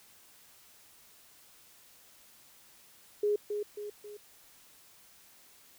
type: tone with echo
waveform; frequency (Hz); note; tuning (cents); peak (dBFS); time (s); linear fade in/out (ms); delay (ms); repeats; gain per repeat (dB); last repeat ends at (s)
sine; 415.3; G#4; 0; -25; 3.23-3.36; 5; 270; 3; -6; 4.17
effects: white hiss -59 dBFS RMS until 5.78 s